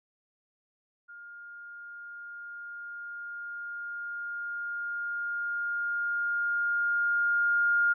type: tone with level ramp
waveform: sine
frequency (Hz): 1413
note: F6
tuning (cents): +20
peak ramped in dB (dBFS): -44 to -21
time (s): 1.08-7.94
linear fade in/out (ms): 20
effects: none